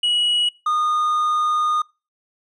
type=tone pair in turn; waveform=triangle; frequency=2916 / 1226 Hz; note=F#7 / D#6; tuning=-26 / -26 cents; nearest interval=octave + minor third; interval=1500 cents; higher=first; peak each=-15 dBFS; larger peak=neither; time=0.03-0.49 / 0.66-1.82 s; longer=second; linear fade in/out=5 ms; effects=noise-tail reverb RT60 0.3 s tail -24 dB re dry + resampled to 24000 Hz